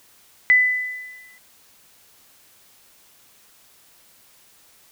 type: tone with exponential decay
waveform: sine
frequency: 2000 Hz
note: B6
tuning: 21 cents sharp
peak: -9 dBFS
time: 0.5-1.38 s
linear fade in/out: 0 ms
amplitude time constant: 190 ms
effects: white hiss -54 dBFS RMS until 4.91 s